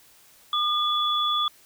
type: tone pair together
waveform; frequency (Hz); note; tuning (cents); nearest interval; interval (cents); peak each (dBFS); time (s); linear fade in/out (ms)
sine; 1211 / 3425; D#6 / A7; -47 / -47; octave + tritone; 1800; -24; 0.53-1.48; 2
effects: white hiss -55 dBFS RMS until 1.65 s